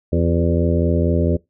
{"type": "harmonic tone with a mistuned harmonic", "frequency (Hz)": 84.3, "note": "E2", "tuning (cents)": 39, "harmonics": [1, 2, 3, 4, 5, 6, 7], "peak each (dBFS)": [-18, -21, -23, -24, -25, -26, -26], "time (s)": [0.12, 1.37], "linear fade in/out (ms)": 10, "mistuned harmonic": 4, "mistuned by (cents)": 44, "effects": ["noise-tail reverb RT60 0.2 s tail -23 dB re dry"]}